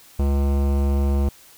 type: tone with hard clipping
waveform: sine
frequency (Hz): 69.8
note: C#2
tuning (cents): +13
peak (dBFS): -19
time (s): 0.19-1.29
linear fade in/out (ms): 5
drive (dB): 18
effects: white hiss -49 dBFS RMS until 1.57 s